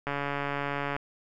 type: click train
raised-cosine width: 0.5 ms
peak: -16 dBFS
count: 128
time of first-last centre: 0.07-0.964 s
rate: 142 Hz
effects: none